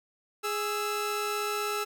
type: tone pair together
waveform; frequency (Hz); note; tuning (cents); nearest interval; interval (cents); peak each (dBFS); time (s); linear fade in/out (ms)
sawtooth; 415.3 / 1321.8; G#4 / E6; 0 / +4; octave + minor sixth; 2004; -28; 0.43-1.85; 20
effects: none